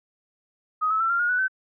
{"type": "tone with pitch steps", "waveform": "sine", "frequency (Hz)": [1256, 1298, 1341.5, 1386.4, 1432.8, 1480.8, 1530.3], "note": ["D#6", "E6", "E6", "F6", "F6", "F#6", "G6"], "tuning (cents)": [16, -27, 30, -13, 44, 1, -42], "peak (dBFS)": -20, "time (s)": [0.81, 1.482], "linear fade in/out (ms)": 20, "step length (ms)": 96, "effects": []}